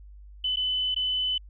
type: tone with dropouts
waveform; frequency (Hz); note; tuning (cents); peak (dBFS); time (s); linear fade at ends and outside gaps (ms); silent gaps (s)
sine; 3014; F#7; +31; -24; 0.44-1.38; 5; 0.56-0.569 / 0.946-0.962
effects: added 50 Hz sine -44 dBFS peak until 1.49 s